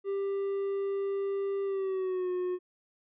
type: tone with pitch glide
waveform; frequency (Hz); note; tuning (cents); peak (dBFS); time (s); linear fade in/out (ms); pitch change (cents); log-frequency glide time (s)
triangle; 395 to 362.2; G4 to F#4; +13 to -37; -27; 0.04-2.59; 50; -150; 1.64-2.3
effects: resampled to 8000 Hz